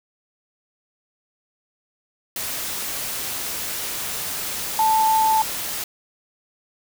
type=tone in noise; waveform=sine; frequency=880 Hz; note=A5; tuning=in tune; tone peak=-15 dBFS; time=4.79-5.42 s; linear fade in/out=2 ms; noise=white; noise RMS=-28 dBFS; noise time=2.36-5.84 s; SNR=+10 dB; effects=none